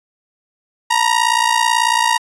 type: ring-modulated tone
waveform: sawtooth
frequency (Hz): 940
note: A#5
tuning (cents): +14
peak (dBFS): -6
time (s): 0.9-2.18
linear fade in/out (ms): 10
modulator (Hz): 29.1
effects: resampled to 24000 Hz